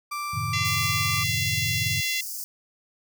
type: tone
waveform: 35% pulse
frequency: 1174.7 Hz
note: D6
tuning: in tune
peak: -27 dBFS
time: 0.11-1.24 s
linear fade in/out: 10 ms
type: chord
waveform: sine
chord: F# diminished seventh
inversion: none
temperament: equal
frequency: 92.5 / 110 / 130.81 / 155.56 Hz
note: F#2 / A2 / C3 / Eb3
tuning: 0 / 0 / 0 / 0 cents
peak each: -34 / -31 / -34 / -34 dBFS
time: 0.33-2.01 s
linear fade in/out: 10 ms
type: harmonic tone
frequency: 683 Hz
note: F5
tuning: 39 cents flat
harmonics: 3 / 4 / 5 / 6 / 7 / 8 / 9 / 10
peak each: -29 / -31 / -33 / -35 / -36 / -37 / -38 / -39 dBFS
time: 0.53-2.21 s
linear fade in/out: 5 ms
type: high-pass noise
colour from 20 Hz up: white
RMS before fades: -34 dBFS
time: 0.65-2.44 s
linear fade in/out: 0 ms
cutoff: 4700 Hz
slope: 96 dB/octave
effects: none